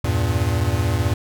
square chord, E diminished, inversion none, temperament equal, 82.41 / 98 / 116.54 Hz, E2 / G2 / Bb2, 0 / 0 / 0 cents, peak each -23 dBFS, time 0.04-1.14 s, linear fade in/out 5 ms, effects none

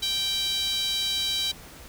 sawtooth tone with high-pass filter, 782 Hz, G5, 4 cents flat, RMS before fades -27 dBFS, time 0.02-1.52 s, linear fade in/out 10 ms, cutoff 3600 Hz, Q 8.7, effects added 60 Hz sine -53 dBFS peak until 1.88 s + pink hiss -46 dBFS RMS until 1.88 s

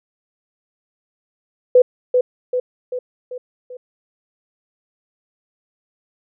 sine tone with echo, 500 Hz, B4, 21 cents sharp, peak -6 dBFS, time 1.75-1.82 s, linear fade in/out 5 ms, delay 390 ms, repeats 5, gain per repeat -5 dB, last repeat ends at 3.77 s, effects none

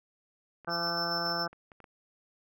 clicks, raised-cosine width 0.5 ms, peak -36 dBFS, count 9, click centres 0.647 / 0.691 / 0.871 / 1.266 / 1.299 / 1.53 / 1.718 / 1.803 / 1.842 s
harmonic tone, 170.1 Hz, F3, 45 cents flat, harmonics 1 / 2 / 3 / 4 / 5 / 6 / 7 / 8 / 9, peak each -41 / -42 / -41 / -38 / -40 / -49 / -38 / -40 / -38 dBFS, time 0.67-1.48 s, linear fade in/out 10 ms
triangle tone with tremolo, 5320 Hz, E8, 15 cents sharp, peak -30 dBFS, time 0.69-1.47 s, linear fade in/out 50 ms, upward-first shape square, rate 7.1 Hz, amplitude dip 35%
effects none

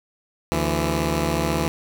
10% pulse tone pair together, 74.3 / 166.8 Hz, D2 / E3, +21 / +21 cents, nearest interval octave + major second, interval 1400 cents, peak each -15 dBFS, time 0.52-1.68 s, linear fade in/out 0 ms, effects none

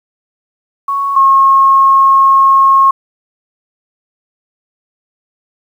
sine tone pair in turn, 1108.7 / 1084 Hz, C#6 / C#6, 0 / -39 cents, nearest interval unison, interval 39 cents, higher first, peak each -12 / -4 dBFS, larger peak second, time 0.88-1.16 / 1.16-2.91 s, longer second, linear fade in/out 5 ms, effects 7-bit

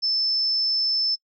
sine tone, 5274 Hz, E8, in tune, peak -20 dBFS, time 0.02-1.16 s, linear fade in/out 20 ms, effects noise-tail reverb RT60 0.1 s tail -25 dB re dry

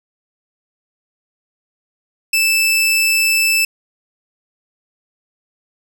sawtooth tone, 2637 Hz, E7, in tune, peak -9 dBFS, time 2.33-3.65 s, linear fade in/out 5 ms, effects none

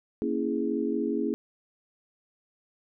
sine chord, A# half-diminished seventh, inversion none, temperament equal, 233.1 / 277.2 / 329.6 / 415.3 Hz, A#3 / C#4 / E4 / G#4, 0 / 0 / 0 / 0 cents, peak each -31 dBFS, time 0.22-1.34 s, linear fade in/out 0 ms, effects none

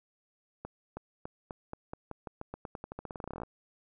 accelerating click train, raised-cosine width 1 ms, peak -25 dBFS, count 28, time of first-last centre 0.65-3.434 s, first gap 320 ms, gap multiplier 0.89, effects none

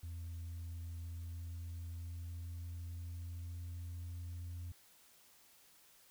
sine tone with pitch glide, 84.4 to 86.72 Hz, E2 to F2, +41 to -12 cents, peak -40 dBFS, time 0.03-4.72 s, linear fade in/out 5 ms, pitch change +47 cents, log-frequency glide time 0.85-4.31 s, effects tanh soft clip ceiling -41 dBFS + white hiss -65 dBFS RMS until 6.1 s

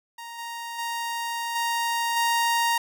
sawtooth tone with level steps, 933 Hz, A#5, 1 cent sharp, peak -33 / -29 / -24 / -20 / -17 dBFS, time 0.18-2.78 s, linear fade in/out 5 ms, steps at 0.38 / 0.78 / 1.55 / 2.16 s, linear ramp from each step 10 ms, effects none

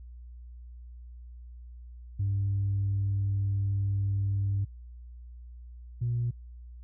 sine tone pair in turn, 99.2 / 119.57 Hz, G2 / A#2, +21 / +44 cents, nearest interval minor third, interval 323 cents, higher second, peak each -24 / -25 dBFS, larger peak first, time 2.19-4.65 / 6.01-6.31 s, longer first, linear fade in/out 10 ms, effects tanh soft clip ceiling -22 dBFS + added 60 Hz sine -43 dBFS peak until 6.83 s

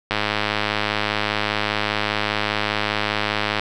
click train, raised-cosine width 0.3 ms, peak -4 dBFS, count 367, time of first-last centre 0.11-3.596 s, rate 105 Hz, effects none

